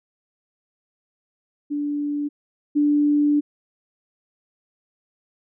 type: tone pair in turn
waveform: sine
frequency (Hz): 291.4 / 293.3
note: D4 / D4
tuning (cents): -13 / -2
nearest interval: unison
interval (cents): 11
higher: second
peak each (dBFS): -22 / -15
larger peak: second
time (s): 1.7-2.29 / 2.75-3.41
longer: second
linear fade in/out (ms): 20
effects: none

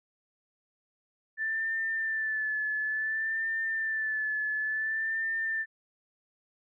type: tone with vibrato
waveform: sine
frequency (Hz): 1760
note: A6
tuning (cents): 0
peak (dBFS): -28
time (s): 1.37-5.66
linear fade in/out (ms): 50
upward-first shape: sine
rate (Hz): 0.57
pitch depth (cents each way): 38
effects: none

